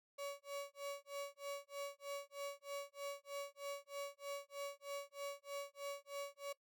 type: tone with tremolo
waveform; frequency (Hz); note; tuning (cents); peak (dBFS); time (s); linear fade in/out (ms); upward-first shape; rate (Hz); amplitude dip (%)
35% pulse; 564; C#5; +30; -40; 0.18-6.53; 10; sine; 3.2; 100
effects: noise-tail reverb RT60 0.1 s tail -19 dB re dry